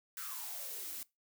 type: noise with high-pass filter sweep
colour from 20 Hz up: blue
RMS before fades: -43 dBFS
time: 0.17-1.03 s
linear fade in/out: 2 ms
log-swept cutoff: 1500 to 240 Hz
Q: 9.5
effects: noise-tail reverb RT60 0.2 s tail -20 dB re dry